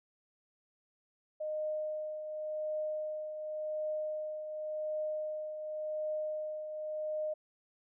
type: tone with tremolo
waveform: sine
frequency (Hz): 615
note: D#5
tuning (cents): -20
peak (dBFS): -32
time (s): 1.4-7.34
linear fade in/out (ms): 10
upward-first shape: triangle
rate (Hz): 0.9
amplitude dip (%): 55
effects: none